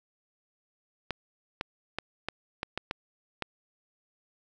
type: clicks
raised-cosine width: 0.3 ms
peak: -15 dBFS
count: 8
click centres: 1.107 / 1.611 / 1.986 / 2.286 / 2.631 / 2.776 / 2.911 / 3.423 s
effects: none